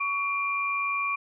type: tone pair together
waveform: sine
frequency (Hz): 1125 / 2384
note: C#6 / D7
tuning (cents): +25 / +25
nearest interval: octave + minor second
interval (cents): 1300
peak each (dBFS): -28 / -28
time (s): 0-1.16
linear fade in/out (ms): 10
effects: none